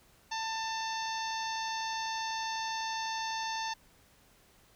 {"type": "harmonic tone", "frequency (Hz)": 892, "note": "A5", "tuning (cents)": 23, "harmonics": [1, 2, 3, 4, 5, 6, 7], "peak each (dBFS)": [-35, -41, -45, -44, -44, -45, -46], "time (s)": [0.31, 3.74], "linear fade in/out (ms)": 10, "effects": ["pink hiss -63 dBFS RMS until 4.75 s"]}